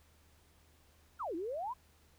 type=exponential two-way sweep; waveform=sine; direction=down then up; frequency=1480 to 313.2 to 1061 Hz; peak=-36 dBFS; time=1.19-1.74 s; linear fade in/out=20 ms; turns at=1.35 s; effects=added 77 Hz sine -66 dBFS peak until 2.18 s + pink hiss -68 dBFS RMS until 2.18 s